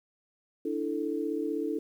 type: chord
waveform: sine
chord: D suspended second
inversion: none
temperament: equal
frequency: 293.7 / 329.6 / 440 Hz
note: D4 / E4 / A4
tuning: 0 / 0 / 0 cents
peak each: -33 dBFS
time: 0.65-1.79 s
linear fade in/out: 5 ms
effects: 10-bit